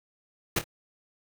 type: noise with echo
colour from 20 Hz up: pink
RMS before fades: -25 dBFS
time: 0.56-0.59 s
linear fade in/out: 5 ms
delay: 26 ms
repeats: 2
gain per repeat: -11 dB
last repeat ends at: 0.642 s
effects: none